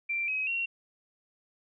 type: tone with pitch steps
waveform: sine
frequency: 2357 / 2541 / 2739 Hz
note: D7 / D#7 / F7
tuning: +6 / +36 / -34 cents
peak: -28 dBFS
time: 0.09-0.66 s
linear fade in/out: 10 ms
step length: 190 ms
effects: none